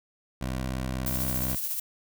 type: tone with vibrato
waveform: 15% pulse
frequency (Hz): 64.3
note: C2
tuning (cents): -30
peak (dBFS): -23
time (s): 0.41-1.56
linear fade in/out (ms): 5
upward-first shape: square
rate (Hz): 17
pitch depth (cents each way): 31
type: noise with tremolo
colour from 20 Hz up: violet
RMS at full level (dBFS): -29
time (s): 1.06-1.8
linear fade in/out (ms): 5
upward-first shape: triangle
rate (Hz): 14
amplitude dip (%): 50
effects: none